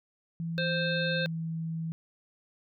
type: tone with pitch glide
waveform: sine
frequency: 166 to 162.96 Hz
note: E3 to E3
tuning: +12 to -20 cents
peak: -31 dBFS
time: 0.4-1.92 s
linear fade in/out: 0 ms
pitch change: -32 cents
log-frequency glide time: 0.59-1.52 s
type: harmonic tone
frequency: 523.3 Hz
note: C5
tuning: in tune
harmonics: 1 / 3 / 5 / 7 / 8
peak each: -32 / -32 / -38 / -36 / -39 dBFS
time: 0.58-1.26 s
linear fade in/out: 0 ms
effects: none